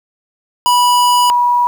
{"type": "tone pair in turn", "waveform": ["square", "sine"], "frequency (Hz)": [980, 970.4], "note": ["B5", "B5"], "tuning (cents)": [-14, -31], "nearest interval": "unison", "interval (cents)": 17, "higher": "first", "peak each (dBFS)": -9, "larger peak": "neither", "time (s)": [[0.66, 1.3], [1.3, 1.67]], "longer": "first", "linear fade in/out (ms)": 0, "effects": ["7-bit"]}